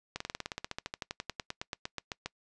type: slowing click train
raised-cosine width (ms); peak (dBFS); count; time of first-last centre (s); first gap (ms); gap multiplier
0.2; -18; 26; 0.16-2.26; 44; 1.05
effects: noise-tail reverb RT60 0.1 s tail -24 dB re dry + resampled to 22050 Hz